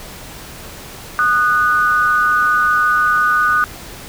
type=tone pair together; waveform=sine; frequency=1225.6 / 1480 Hz; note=D#6 / F#6; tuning=-27 / 0 cents; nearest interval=minor third; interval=327 cents; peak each=-14 dBFS; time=1.19-3.64 s; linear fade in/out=0 ms; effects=pink hiss -34 dBFS RMS until 4.08 s